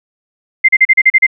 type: tone bursts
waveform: sine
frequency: 2088 Hz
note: C7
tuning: 4 cents flat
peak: -3 dBFS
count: 8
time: 0.64-1.267 s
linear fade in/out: 10 ms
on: 46 ms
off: 37 ms
effects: none